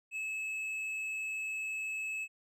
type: tone with tanh clipping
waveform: sine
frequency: 2594 Hz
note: E7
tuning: 28 cents flat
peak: -36 dBFS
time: 0.11-2.28 s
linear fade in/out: 50 ms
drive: 6 dB
effects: none